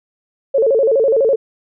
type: tone with vibrato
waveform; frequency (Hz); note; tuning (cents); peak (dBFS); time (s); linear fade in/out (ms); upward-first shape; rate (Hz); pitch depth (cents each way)
sine; 494.7; B4; +3; -10; 0.54-1.36; 10; square; 12; 180
effects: none